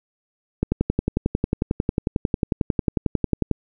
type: click train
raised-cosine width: 3 ms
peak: -6 dBFS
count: 33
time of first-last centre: 0.63-3.513 s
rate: 11.1 Hz
effects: none